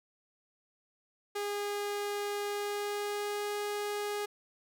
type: tone with pitch glide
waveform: sawtooth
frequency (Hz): 409.4 to 413.2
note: G#4 to G#4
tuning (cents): -25 to -9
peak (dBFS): -29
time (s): 1.35-4.26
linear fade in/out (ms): 10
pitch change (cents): +16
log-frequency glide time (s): 2.45-3.53
effects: none